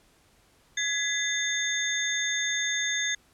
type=tone cluster; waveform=sine; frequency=1681 / 2012 / 3580 / 6470 Hz; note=G#6 / B6 / A7 / G#8; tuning=+20 / +32 / +29 / -46 cents; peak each=-31 dBFS; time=0.77-3.15 s; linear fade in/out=5 ms; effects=pink hiss -62 dBFS RMS until 3.33 s + low-pass 12000 Hz 12 dB/octave